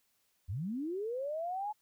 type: linear sweep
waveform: sine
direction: up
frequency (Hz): 75.7 to 861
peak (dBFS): -34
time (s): 0.48-1.73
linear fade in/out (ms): 20
effects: white hiss -75 dBFS RMS until 1.81 s